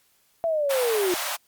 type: linear sweep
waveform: sine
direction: down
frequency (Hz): 675 to 345.4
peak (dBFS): -21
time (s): 0.44-1.14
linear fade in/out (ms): 0
type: high-pass noise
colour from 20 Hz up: pink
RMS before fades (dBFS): -29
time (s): 0.69-1.37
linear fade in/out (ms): 20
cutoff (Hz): 560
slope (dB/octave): 96
effects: white hiss -64 dBFS RMS until 1.47 s + Opus 48 kbps